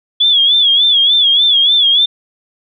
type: tone with vibrato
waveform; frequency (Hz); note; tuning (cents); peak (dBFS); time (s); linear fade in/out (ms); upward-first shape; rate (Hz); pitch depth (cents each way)
sine; 3391; G#7; +35; -7; 0.2-2.06; 10; sine; 3.4; 94
effects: none